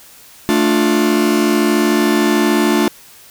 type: chord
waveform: 45% pulse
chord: D minor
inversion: second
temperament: just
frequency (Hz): 220.2 / 293.7 / 352.4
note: A3 / D4 / F4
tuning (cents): +2 / 0 / +16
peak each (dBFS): -16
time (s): 0.49-2.88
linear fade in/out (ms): 0
effects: white hiss -42 dBFS RMS until 3.3 s